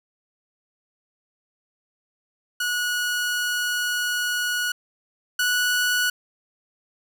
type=tone pair in turn; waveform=sawtooth; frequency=1460 / 1471.9 Hz; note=F#6 / F#6; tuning=-24 / -9 cents; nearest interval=unison; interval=15 cents; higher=second; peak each=-19 / -16 dBFS; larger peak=second; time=2.6-4.72 / 5.39-6.1 s; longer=first; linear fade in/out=5 ms; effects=none